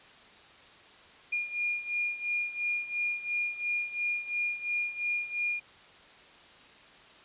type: beating tone pair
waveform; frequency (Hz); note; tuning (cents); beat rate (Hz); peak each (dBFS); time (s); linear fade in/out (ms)
sine; 2422 / 2424.9; D#7 / D#7; -47 / -45; 2.9; -31 / -35; 1.32-5.6; 10
effects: white hiss -54 dBFS RMS until 7.24 s + resampled to 8000 Hz